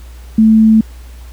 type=tone; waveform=sine; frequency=220 Hz; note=A3; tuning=in tune; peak=-4 dBFS; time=0.38-0.81 s; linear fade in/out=5 ms; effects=added 60 Hz sine -30 dBFS peak until 1.32 s + pink hiss -44 dBFS RMS until 1.32 s